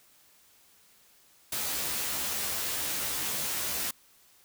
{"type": "noise with comb filter", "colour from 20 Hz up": "white", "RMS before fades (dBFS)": -32, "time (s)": [1.52, 3.91], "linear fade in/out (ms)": 5, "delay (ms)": 14, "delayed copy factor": 0.9, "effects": ["white hiss -61 dBFS RMS until 4.44 s"]}